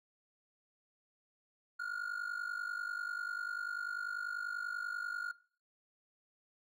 triangle ring-modulated tone, 1426 Hz, F6, 36 cents sharp, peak -33 dBFS, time 1.79-5.32 s, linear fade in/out 10 ms, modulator 25.1 Hz, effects noise-tail reverb RT60 0.5 s tail -20 dB re dry

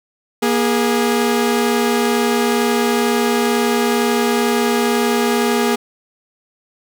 sawtooth tone pair together, 237.7 / 413.3 Hz, A#3 / G#4, +34 / -8 cents, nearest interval minor seventh, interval 958 cents, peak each -13 dBFS, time 0.42-5.76 s, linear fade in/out 10 ms, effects none

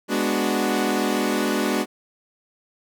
sawtooth chord, G# half-diminished seventh, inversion none, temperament equal, 207.7 / 246.9 / 293.7 / 370 Hz, G#3 / B3 / D4 / F#4, 0 / 0 / 0 / 0 cents, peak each -22 dBFS, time 0.08-1.86 s, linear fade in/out 50 ms, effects none

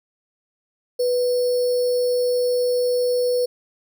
sine tone with sample-and-hold, 493.9 Hz, B4, in tune, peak -17 dBFS, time 0.99-3.46 s, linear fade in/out 10 ms, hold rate 4900 Hz, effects none

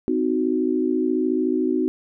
sine chord, C diminished, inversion none, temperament equal with one note detuned, 257.1 / 311.1 / 370 Hz, C4 / Eb4 / Gb4, -30 / 0 / 0 cents, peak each -23 dBFS, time 0.08-1.88 s, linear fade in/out 0 ms, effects none

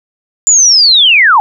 sine linear sweep, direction down, 7170 to 788 Hz, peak -3 dBFS, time 0.47-1.4 s, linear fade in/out 0 ms, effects none

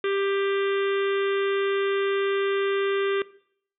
harmonic tone, 394.9 Hz, G4, 13 cents sharp, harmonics 1 / 3 / 4 / 5 / 6 / 7 / 8 / 9, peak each -23 / -33 / -35 / -37 / -39 / -40 / -41 / -42 dBFS, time 0.04-3.22 s, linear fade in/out 2 ms, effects noise-tail reverb RT60 0.6 s tail -19 dB re dry

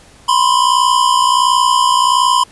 square tone pair together, 989 / 1050.4 Hz, B5 / C6, +2 / +6 cents, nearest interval minor second, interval 104 cents, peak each -13 dBFS, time 0.28-2.44 s, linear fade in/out 10 ms, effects pink hiss -44 dBFS RMS until 2.51 s + resampled to 24000 Hz

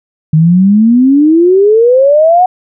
sine exponential sweep, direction up, 152.4 to 748 Hz, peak -3 dBFS, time 0.33-2.46 s, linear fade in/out 5 ms, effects none

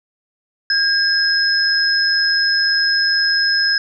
sine tone pair together, 1617 / 5134 Hz, G#6 / E8, -47 / -47 cents, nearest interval octave + minor sixth, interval 2000 cents, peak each -16 dBFS, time 0.7-3.78 s, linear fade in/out 2 ms, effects none

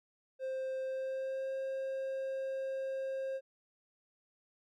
triangle tone with pitch glide, 525 to 533.6 Hz, C5 to C5, +6 to +34 cents, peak -33 dBFS, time 0.39-3.41 s, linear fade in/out 50 ms, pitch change +28 cents, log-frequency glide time 0.83-1.54 s, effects none

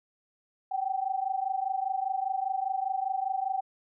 sine tone pair together, 759 / 784 Hz, F#5 / G5, +44 / 0 cents, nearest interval minor second, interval 56 cents, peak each -30 / -31 dBFS, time 0.71-3.61 s, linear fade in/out 10 ms, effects none

